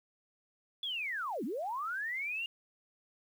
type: linear two-way sweep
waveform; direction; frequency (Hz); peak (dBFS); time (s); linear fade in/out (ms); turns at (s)
sine; down then up; 3475 to 196 to 2846; -34; 0.83-2.46; 2; 1.44
effects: 10-bit